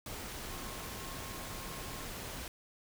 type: tone in noise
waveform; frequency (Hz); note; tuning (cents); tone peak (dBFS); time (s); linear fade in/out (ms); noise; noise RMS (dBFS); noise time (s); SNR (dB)
sine; 1074; C6; +45; -52; 0.51-2.05; 2; pink; -43; 0.06-2.48; -12
effects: none